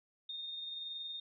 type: tone with amplitude modulation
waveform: sine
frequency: 3668 Hz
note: A#7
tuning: 29 cents flat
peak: -39 dBFS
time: 0.29-1.2 s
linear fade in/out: 5 ms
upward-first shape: sine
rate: 21.1 Hz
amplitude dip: 30%
effects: none